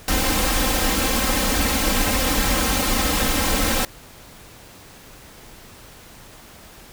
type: noise with comb filter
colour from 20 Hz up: pink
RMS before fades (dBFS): -20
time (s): 0.08-3.85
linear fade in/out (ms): 2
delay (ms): 3.8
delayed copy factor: +0.95
effects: pink hiss -44 dBFS RMS until 6.92 s